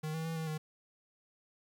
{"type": "tone with pitch steps", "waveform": "square", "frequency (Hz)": [155.3, 160.9, 163.5, 160.4, 155.1], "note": ["D#3", "E3", "E3", "E3", "D#3"], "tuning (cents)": [-3, -42, -14, -47, -5], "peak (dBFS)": -36, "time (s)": [0.03, 0.58], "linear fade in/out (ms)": 10, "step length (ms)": 110, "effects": ["11-bit"]}